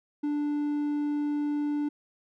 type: tone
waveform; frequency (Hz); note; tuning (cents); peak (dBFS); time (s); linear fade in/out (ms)
triangle; 293.7; D4; 0; -24; 0.23-1.89; 10
effects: none